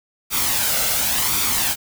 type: noise with flanger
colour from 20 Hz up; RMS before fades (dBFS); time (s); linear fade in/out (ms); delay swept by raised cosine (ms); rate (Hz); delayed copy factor
white; -20; 0.3-1.76; 50; 0.85 to 1.47; 0.92; +0.5
effects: none